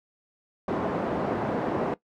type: band-pass noise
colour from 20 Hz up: pink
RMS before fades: -28 dBFS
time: 0.68-1.94 s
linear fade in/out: 2 ms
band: 220 to 820 Hz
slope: 12 dB/octave
effects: noise-tail reverb RT60 0.1 s tail -18 dB re dry